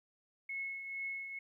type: tone with tremolo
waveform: sine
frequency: 2185 Hz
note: C#7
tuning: 26 cents flat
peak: -36 dBFS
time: 0.49-1.39 s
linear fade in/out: 5 ms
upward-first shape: triangle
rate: 2.2 Hz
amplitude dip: 55%
effects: 13-bit